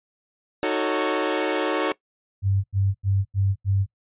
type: chord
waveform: sawtooth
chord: D# half-diminished seventh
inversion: none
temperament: equal with one note detuned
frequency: 311.1 / 370 / 446.4 / 554.4 Hz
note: D#4 / F#4 / A4 / C#5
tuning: 0 / 0 / +25 / 0 cents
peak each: -23 dBFS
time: 0.63-1.92 s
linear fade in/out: 0 ms
type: tone bursts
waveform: sine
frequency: 98 Hz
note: G2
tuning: in tune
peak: -18 dBFS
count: 5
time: 2.42-3.864 s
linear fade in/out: 50 ms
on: 220 ms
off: 86 ms
effects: noise-tail reverb RT60 0.1 s tail -20 dB re dry + resampled to 8000 Hz